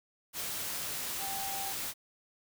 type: tone in noise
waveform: sine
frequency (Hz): 784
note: G5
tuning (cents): 0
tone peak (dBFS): -39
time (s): 1.18-1.74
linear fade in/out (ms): 50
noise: white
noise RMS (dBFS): -37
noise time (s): 0.33-1.94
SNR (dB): -5
effects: none